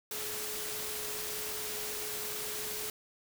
sine tone in noise, 425.3 Hz, G#4, 41 cents sharp, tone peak -45 dBFS, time 0.11-2.9 s, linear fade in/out 2 ms, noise white, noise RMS -38 dBFS, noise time 0.11-2.9 s, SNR -10 dB, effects none

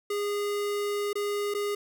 square tone with dropouts, 410 Hz, G#4, 22 cents flat, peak -28 dBFS, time 0.1-1.75 s, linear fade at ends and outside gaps 5 ms, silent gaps 1.131-1.154 / 1.54-1.547 s, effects 11-bit

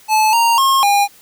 square tone with pitch steps, 866 / 929 / 1077 / 810 Hz, A5 / A#5 / C6 / G#5, -28 / -6 / +50 / -43 cents, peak -11 dBFS, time 0.08-1.08 s, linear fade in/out 50 ms, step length 250 ms, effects white hiss -46 dBFS RMS until 1.21 s

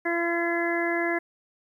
harmonic tone, 340.3 Hz, F4, 45 cents flat, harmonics 1 / 2 / 3 / 4 / 5 / 6, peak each -27 / -30 / -36 / -39 / -30 / -31 dBFS, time 0.05-1.19 s, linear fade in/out 10 ms, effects 10-bit

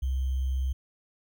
sine tone with sample-and-hold, 65.41 Hz, C2, in tune, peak -25 dBFS, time 0.02-0.73 s, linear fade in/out 10 ms, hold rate 3150 Hz, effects none

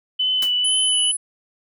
sine tone with vibrato, 3000 Hz, F#7, 23 cents sharp, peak -17 dBFS, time 0.19-1.12 s, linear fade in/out 10 ms, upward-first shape sine, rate 2.1 Hz, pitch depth 20 cents each way
white noise with exponential decay, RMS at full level -24 dBFS, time 0.42-0.54 s, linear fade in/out 5 ms, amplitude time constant 24 ms
sine tone, 10090 Hz, D#9, 23 cents sharp, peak -21 dBFS, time 0.64-1.17 s, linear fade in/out 10 ms
effects none

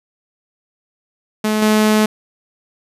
sawtooth tone with level steps, 214.6 Hz, A3, 43 cents flat, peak -11 / -7 dBFS, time 1.44-2.06 s, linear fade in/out 5 ms, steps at 1.62 s, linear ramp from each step 2 ms, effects resampled to 32000 Hz + 8-bit

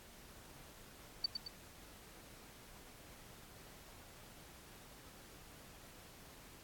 sine tone with echo, 4562 Hz, C#8, 49 cents sharp, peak -30 dBFS, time 1.24-1.26 s, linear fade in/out 5 ms, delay 110 ms, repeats 2, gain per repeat -6 dB, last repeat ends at 1.48 s, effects pink hiss -58 dBFS RMS until 6.63 s + AAC 64 kbps

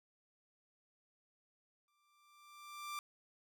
sawtooth tone with exponential growth, 1180 Hz, D6, 8 cents sharp, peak -36 dBFS, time 1.88-2.99 s, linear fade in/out 1 ms, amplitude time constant 240 ms, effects none

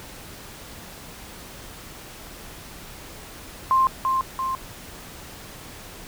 sine tone with echo, 1053 Hz, C6, 11 cents sharp, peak -15 dBFS, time 3.71-3.87 s, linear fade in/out 0 ms, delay 340 ms, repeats 2, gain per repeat -4 dB, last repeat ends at 4.55 s, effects pink hiss -41 dBFS RMS until 6.07 s

